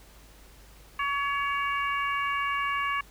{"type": "harmonic tone with a mistuned harmonic", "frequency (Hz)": 564, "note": "C#5", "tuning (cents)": 30, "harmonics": [2, 3, 4, 5], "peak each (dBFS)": [-28, -33, -33, -37], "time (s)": [0.99, 3.01], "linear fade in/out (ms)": 5, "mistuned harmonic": 5, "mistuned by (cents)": -19, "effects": ["added 50 Hz sine -52 dBFS peak until 3.1 s", "pink hiss -55 dBFS RMS until 3.1 s"]}